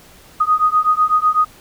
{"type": "beating tone pair", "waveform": "sine", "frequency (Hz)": [1241, 1249], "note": ["D#6", "D#6"], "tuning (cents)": [-5, 6], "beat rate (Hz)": 8, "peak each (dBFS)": -15, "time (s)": [0.4, 1.45], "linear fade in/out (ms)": 10, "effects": ["pink hiss -45 dBFS RMS until 1.6 s"]}